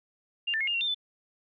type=tone with pitch steps; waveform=sine; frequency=2796 / 1778 / 2156 / 2823 / 2745 / 3605 / 3507 Hz; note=F7 / A6 / C#7 / F7 / F7 / A7 / A7; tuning=+1 / +18 / -49 / +18 / -31 / +41 / -6 cents; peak=-26 dBFS; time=0.47-0.946 s; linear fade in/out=10 ms; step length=68 ms; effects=none